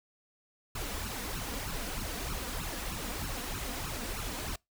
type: noise with flanger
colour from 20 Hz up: pink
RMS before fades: -37 dBFS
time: 0.75-4.56 s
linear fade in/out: 5 ms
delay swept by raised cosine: 0.72 to 4.22 ms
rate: 3.2 Hz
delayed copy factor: +0.85
effects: noise-tail reverb RT60 0.2 s tail -26 dB re dry